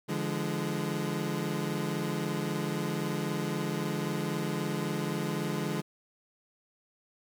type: chord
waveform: 25% pulse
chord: D diminished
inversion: none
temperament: equal with one note detuned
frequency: 146.83 / 170.63 / 207.7 Hz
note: D3 / F3 / Ab3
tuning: 0 / -40 / 0 cents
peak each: -31 dBFS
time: 0.08-5.82 s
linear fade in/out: 20 ms
effects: none